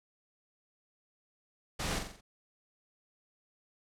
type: noise with echo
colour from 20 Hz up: pink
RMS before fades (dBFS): -35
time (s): 1.79-1.99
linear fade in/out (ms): 10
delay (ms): 44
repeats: 5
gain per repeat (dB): -5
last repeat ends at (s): 2.21
effects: low-pass 9000 Hz 12 dB/octave